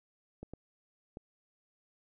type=clicks; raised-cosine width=2 ms; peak=-30 dBFS; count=3; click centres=0.43 / 0.536 / 1.171 s; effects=none